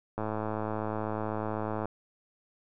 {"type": "click train", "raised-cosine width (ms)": 1, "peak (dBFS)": -19, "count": 182, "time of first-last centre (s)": [0.18, 1.856], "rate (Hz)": 108, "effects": []}